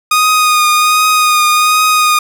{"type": "tone with vibrato", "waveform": "sawtooth", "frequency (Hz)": 1237, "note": "D#6", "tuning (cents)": -10, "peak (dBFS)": -4, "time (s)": [0.11, 2.19], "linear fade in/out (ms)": 5, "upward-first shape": "triangle", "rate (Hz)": 1.3, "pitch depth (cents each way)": 24, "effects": []}